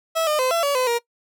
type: tone with pitch steps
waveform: 30% pulse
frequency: 652 / 606 / 514 / 673 / 568 / 509 / 472 Hz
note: E5 / D#5 / C5 / E5 / C#5 / C5 / A#4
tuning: -19 / -46 / -31 / +36 / +42 / -48 / +22 cents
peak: -16 dBFS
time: 0.15-0.99 s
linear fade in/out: 20 ms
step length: 120 ms
effects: noise-tail reverb RT60 0.1 s tail -21 dB re dry